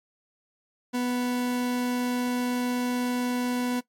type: tone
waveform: 40% pulse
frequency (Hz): 246.9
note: B3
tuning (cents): 0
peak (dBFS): -24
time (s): 0.93-3.81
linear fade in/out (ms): 20
effects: noise-tail reverb RT60 0.1 s tail -18 dB re dry + MP3 64 kbps